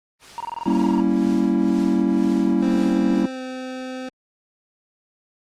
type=noise with tremolo; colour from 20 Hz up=white; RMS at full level=-38 dBFS; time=0.19-3.25 s; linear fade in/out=50 ms; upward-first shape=triangle; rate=2 Hz; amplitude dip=80%
type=tone bursts; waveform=triangle; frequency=938 Hz; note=A#5; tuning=11 cents sharp; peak=-23 dBFS; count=14; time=0.38-1.001 s; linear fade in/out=0 ms; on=23 ms; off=23 ms
type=chord; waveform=triangle; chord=G diminished seventh; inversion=none; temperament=equal with one note detuned; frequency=194.08 / 233.1 / 277.2 / 329.6 Hz; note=G3 / Bb3 / Db4 / Fb4; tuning=-17 / 0 / 0 / 0 cents; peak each=-20 dBFS; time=0.66-3.26 s; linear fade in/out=5 ms
type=tone with pitch glide; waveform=25% pulse; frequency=261.6 to 257.7 Hz; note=C4 to C4; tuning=0 to -26 cents; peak=-25 dBFS; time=2.62-4.09 s; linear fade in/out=5 ms; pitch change=-26 cents; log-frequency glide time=3.28-3.41 s
effects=low-pass 6000 Hz 12 dB/octave + Opus 24 kbps